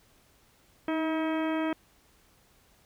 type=harmonic tone with a mistuned harmonic; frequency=319.9 Hz; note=D#4; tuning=48 cents sharp; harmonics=1 / 2 / 3 / 4 / 5 / 6 / 7 / 8 / 10; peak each=-28 / -34 / -38 / -40 / -42 / -44 / -45 / -46 / -48 dBFS; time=0.88-1.73 s; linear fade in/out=2 ms; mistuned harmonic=1; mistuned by=-27 cents; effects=pink hiss -63 dBFS RMS until 2.85 s